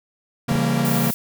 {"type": "chord", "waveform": "45% pulse", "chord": "C# diminished seventh", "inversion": "none", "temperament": "equal with one note detuned", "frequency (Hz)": [138.59, 168.76, 196, 233.1], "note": ["C#3", "E3", "G3", "Bb3"], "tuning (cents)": [0, 41, 0, 0], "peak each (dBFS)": [-23, -24, -27, -22], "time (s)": [0.48, 1.11], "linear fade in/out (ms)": 10}
{"type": "clicks", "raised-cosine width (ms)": 3, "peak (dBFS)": -16, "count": 2, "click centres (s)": [0.518, 0.555]}
{"type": "noise", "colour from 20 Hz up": "violet", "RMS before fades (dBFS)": -27, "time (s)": [0.85, 1.14], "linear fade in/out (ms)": 0}
{"effects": []}